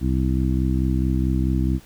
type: harmonic tone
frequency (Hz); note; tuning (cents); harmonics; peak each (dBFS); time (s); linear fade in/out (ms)
64.6; C2; -21; 1 / 2 / 3 / 4 / 5; -21 / -24 / -26 / -27 / -28; 0-1.8; 50
effects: pink hiss -50 dBFS RMS until 1.85 s